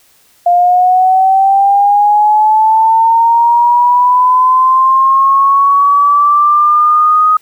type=linear sweep; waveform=sine; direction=up; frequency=698.5 to 1254 Hz; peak=-5 dBFS; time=0.46-7.37 s; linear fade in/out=5 ms; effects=white hiss -49 dBFS RMS until 7.41 s